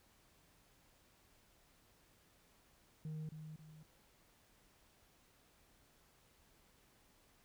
sine tone with echo, 155.56 Hz, D#3, in tune, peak -39 dBFS, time 3.05-3.29 s, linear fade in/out 2 ms, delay 270 ms, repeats 2, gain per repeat -8 dB, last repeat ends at 3.83 s, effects tanh soft clip ceiling -41 dBFS + pink hiss -70 dBFS RMS until 7.44 s

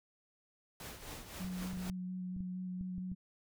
pink noise with tremolo, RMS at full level -45 dBFS, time 0.8-1.9 s, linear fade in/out 2 ms, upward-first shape triangle, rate 3.9 Hz, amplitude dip 65%
sine tone with vibrato, 183.2 Hz, F#3, 17 cents flat, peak -38 dBFS, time 1.39-3.15 s, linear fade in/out 20 ms, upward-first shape square, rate 4.3 Hz, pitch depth 10 cents each way
clicks, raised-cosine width 5 ms, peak -34 dBFS, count 9, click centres 1.447 / 1.732 / 1.771 / 1.899 / 2.365 / 2.406 / 2.811 / 2.981 / 3.117 s
effects none

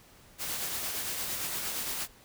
white noise with tremolo, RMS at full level -33 dBFS, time 0.38-2.08 s, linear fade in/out 50 ms, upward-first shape triangle, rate 8.7 Hz, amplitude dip 35%, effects pink hiss -57 dBFS RMS until 2.24 s

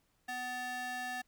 square ring-modulated tone, 500 Hz, B4, 21 cents sharp, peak -35 dBFS, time 0.28-1.22 s, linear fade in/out 10 ms, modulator 1250 Hz, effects pink hiss -75 dBFS RMS until 1.27 s

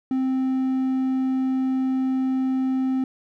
triangle tone, 261.6 Hz, C4, in tune, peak -18 dBFS, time 0.11-3.04 s, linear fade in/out 2 ms, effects none

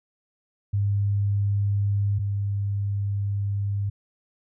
sine tone pair in turn, 101 / 100.56 Hz, G#2 / G2, -48 / +45 cents, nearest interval unison, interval 7 cents, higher first, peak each -20 / -23 dBFS, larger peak first, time 0.73-2.19 / 2.19-3.9 s, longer second, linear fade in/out 10 ms, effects none

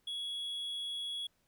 triangle tone, 3351 Hz, G#7, 15 cents sharp, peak -35 dBFS, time 0.07-1.27 s, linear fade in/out 5 ms, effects pink hiss -75 dBFS RMS until 1.47 s

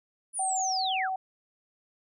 sine linear sweep, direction down, 10000 to 1027 Hz, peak -29 dBFS, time 0.33-1.1 s, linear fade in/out 50 ms
sine tone, 757 Hz, F#5, 39 cents sharp, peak -28 dBFS, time 0.39-1.16 s, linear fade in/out 5 ms
effects none

